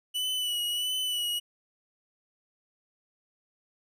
45% pulse tone with vibrato, 2960 Hz, F#7, in tune, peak -28 dBFS, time 0.14-1.4 s, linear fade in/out 20 ms, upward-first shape sine, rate 1.5 Hz, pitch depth 36 cents each way, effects none

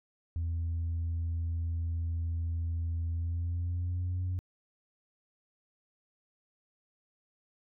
sine tone with pitch glide, 83.4 to 90.95 Hz, E2 to F#2, +21 to -29 cents, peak -28 dBFS, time 0.36-4.39 s, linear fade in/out 0 ms, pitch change +150 cents, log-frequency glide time 3.11-4.24 s, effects tanh soft clip ceiling -28 dBFS

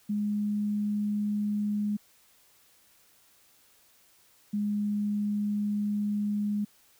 sine tone pair in turn, 207.7 / 206.9 Hz, G#3 / G#3, 0 / -6 cents, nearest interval unison, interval 6 cents, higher first, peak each -26 dBFS, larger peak neither, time 0.09-1.97 / 4.53-6.65 s, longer second, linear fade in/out 10 ms, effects white hiss -62 dBFS RMS until 6.99 s

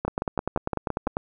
two click trains, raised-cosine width 1 ms, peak -12 / -11 dBFS, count 7 / 12, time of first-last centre 0.05-1.074 / 0.08-1.169 s, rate 5.86 / 10.1 Hz, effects none

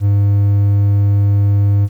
triangle tone, 101 Hz, G#2, 48 cents flat, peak -7 dBFS, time 0-1.89 s, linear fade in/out 50 ms, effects 8-bit

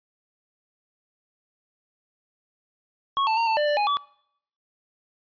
square tone with pitch steps, 1101 / 885 / 919 / 890 / 594 / 589 / 829 / 1147 Hz, C#6 / A5 / A#5 / A5 / D5 / D5 / G#5 / D6, -12 / +10 / -25 / +20 / +20 / +5 / -3 / -41 cents, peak -21 dBFS, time 3.17-3.97 s, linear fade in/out 0 ms, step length 100 ms, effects noise-tail reverb RT60 0.7 s tail -24 dB re dry + resampled to 11025 Hz

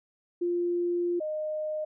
sine tone pair in turn, 349.2 / 615.1 Hz, F4 / D#5, 0 / -20 cents, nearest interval minor seventh, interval 980 cents, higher second, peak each -25 / -29 dBFS, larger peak first, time 0.41-1.2 / 1.2-1.85 s, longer first, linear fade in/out 10 ms, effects none

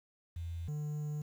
sine / triangle tone pair in turn, 84.3 / 149.56 Hz, E2 / D3, +39 / +32 cents, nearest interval minor seventh, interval 993 cents, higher second, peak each -37 / -33 dBFS, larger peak second, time 0.36-0.68 / 0.68-1.22 s, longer second, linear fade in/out 5 ms, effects 10-bit

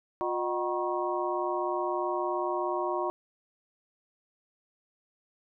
sine tone cluster, 356.4 / 613 / 754 / 955 / 1092 Hz, F4 / D#5 / F#5 / A#5 / C#6, +35 / -26 / +32 / +42 / -26 cents, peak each -32 / -34 / -36 / -34 / -35 dBFS, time 0.21-3.1 s, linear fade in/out 0 ms, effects none

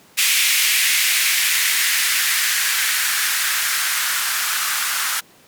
violet noise with band-pass filter sweep, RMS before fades -19 dBFS, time 0.17-5.21 s, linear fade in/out 20 ms, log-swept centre 2300 to 1300 Hz, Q 2.4, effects pink hiss -50 dBFS RMS until 5.47 s + high-pass 150 Hz 12 dB/octave

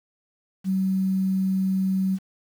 sine tone with quantisation, 190 Hz, F#3, 46 cents sharp, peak -20 dBFS, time 0.64-2.19 s, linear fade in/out 50 ms, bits 8, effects none

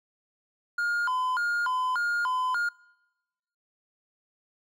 triangle tone with vibrato, 1200 Hz, D6, 37 cents sharp, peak -23 dBFS, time 0.78-2.69 s, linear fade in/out 5 ms, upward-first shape square, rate 1.7 Hz, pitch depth 290 cents each way, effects noise-tail reverb RT60 1.0 s tail -25 dB re dry

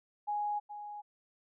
sine tone with echo, 830.6 Hz, G#5, in tune, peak -31 dBFS, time 0.27-0.6 s, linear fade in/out 20 ms, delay 420 ms, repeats 1, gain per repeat -10 dB, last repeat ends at 1.02 s, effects none

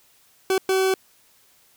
40% pulse tone bursts at uneven times, 380 Hz, F#4, 46 cents sharp, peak -17 dBFS, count 2, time 0.5-0.58 / 0.69-0.94 s, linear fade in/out 2 ms, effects white hiss -58 dBFS RMS until 1.76 s

